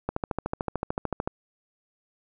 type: click train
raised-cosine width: 1 ms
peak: -13 dBFS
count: 17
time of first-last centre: 0.09-1.275 s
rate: 13.5 Hz
effects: none